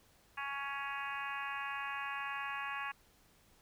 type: harmonic tone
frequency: 278.6 Hz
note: C#4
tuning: 9 cents sharp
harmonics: 3 / 4 / 5 / 6 / 7 / 8 / 9 / 10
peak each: -46 / -42 / -50 / -43 / -49 / -52 / -46 / -50 dBFS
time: 0.37-2.92 s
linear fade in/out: 10 ms
effects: pink hiss -67 dBFS RMS until 3.61 s